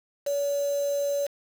sine tone with quantisation, 569 Hz, C#5, 45 cents sharp, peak -24 dBFS, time 0.26-1.27 s, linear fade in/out 10 ms, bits 6, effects none

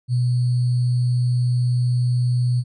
sine tone with sample-and-hold, 123.47 Hz, B2, in tune, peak -16 dBFS, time 0.08-2.64 s, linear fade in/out 50 ms, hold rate 4410 Hz, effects resampled to 24000 Hz

